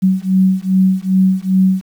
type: beating tone pair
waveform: sine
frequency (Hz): 187.3 / 189.8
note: F#3 / F#3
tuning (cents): +21 / +44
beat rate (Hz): 2.5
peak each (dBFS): -13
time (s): 0.02-1.82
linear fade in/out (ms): 20
effects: 7-bit